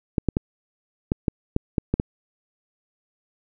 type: clicks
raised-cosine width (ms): 3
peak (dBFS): -7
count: 9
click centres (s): 0.182 / 0.287 / 0.369 / 1.119 / 1.282 / 1.564 / 1.782 / 1.94 / 1.999
effects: none